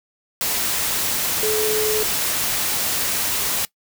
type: tone in noise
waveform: sine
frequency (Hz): 430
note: A4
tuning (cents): -40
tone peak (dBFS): -20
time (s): 1.43-2.03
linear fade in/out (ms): 0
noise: white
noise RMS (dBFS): -22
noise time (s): 0.41-3.65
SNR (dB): -1
effects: noise-tail reverb RT60 0.1 s tail -21 dB re dry